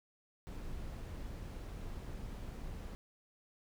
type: noise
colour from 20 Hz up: brown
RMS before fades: -44 dBFS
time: 0.47-2.95 s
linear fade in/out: 0 ms
effects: none